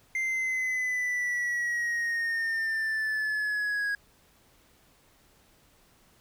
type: linear sweep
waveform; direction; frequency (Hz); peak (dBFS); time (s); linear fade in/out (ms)
triangle; down; 2093 to 1646; -25; 0.15-3.95; 2
effects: pink hiss -62 dBFS RMS until 6.2 s